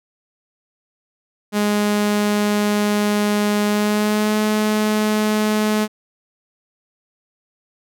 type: tone with pitch glide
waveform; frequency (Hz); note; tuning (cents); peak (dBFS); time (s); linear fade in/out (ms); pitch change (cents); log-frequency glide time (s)
sawtooth; 207.7 to 213.4; G#3 to G#3; 0 to +47; -12; 1.52-5.88; 50; +47; 3.66-4.38
effects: none